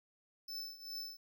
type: tone with tremolo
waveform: square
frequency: 5274 Hz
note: E8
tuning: in tune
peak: -40 dBFS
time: 0.48-1.17 s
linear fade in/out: 5 ms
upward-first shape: triangle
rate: 2.5 Hz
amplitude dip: 85%
effects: 13-bit